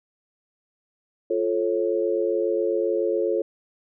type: chord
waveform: sine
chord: F augmented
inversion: none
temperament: just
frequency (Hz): 349.2 / 436.5 / 545.7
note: F4 / A4 / C#5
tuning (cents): 0 / -14 / -27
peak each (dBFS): -25 / -24 / -26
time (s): 1.3-3.42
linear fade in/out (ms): 5
effects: none